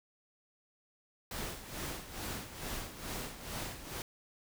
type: noise with tremolo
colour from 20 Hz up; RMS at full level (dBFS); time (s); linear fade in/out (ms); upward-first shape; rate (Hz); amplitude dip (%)
pink; -39; 1.31-4.02; 2; sine; 2.3; 70
effects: none